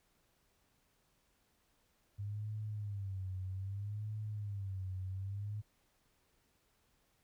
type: tone with vibrato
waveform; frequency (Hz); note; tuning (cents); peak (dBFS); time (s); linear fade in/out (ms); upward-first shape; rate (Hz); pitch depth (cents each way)
sine; 100; G2; +35; -38; 2.18-5.62; 20; sine; 0.63; 120
effects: pink hiss -75 dBFS RMS until 7.23 s